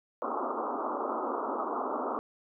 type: band-pass noise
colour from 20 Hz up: white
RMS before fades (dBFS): -33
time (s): 0.22-2.19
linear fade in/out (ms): 0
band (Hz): 230 to 1300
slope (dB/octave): 96
effects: none